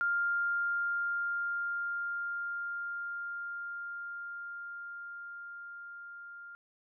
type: tone with level ramp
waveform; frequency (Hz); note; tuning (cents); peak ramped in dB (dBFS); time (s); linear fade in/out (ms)
sine; 1400; F6; +4; -27 to -45; 0.01-6.55; 0
effects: none